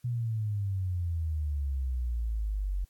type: exponential sweep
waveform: sine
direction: down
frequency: 123.47 to 45.62 Hz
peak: -28 dBFS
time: 0.04-2.85 s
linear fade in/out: 10 ms
effects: white hiss -69 dBFS RMS until 2.89 s + AAC 64 kbps